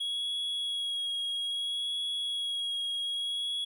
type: tone with vibrato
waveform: triangle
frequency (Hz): 3322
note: G#7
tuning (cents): 0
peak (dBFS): -29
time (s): 0-3.65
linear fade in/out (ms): 10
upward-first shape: sine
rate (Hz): 0.61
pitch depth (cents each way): 17
effects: none